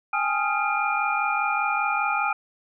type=tone cluster; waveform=sine; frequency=801 / 846 / 1253 / 1387 / 2406 Hz; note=G5 / G#5 / D#6 / F6 / D7; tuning=+37 / +32 / +12 / -12 / +41 cents; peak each=-28 dBFS; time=0.13-2.33 s; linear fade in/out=5 ms; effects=none